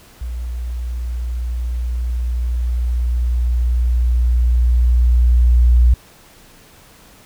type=tone with level ramp; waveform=sine; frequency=60.2 Hz; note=B1; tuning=44 cents flat; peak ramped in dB=-22 to -7 dBFS; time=0.21-5.94 s; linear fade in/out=5 ms; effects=pink hiss -46 dBFS RMS until 7.25 s